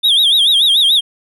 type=tone with vibrato; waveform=triangle; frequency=3491 Hz; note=A7; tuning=14 cents flat; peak=-7 dBFS; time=0.03-1.01 s; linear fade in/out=20 ms; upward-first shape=sine; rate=6.9 Hz; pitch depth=170 cents each way; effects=none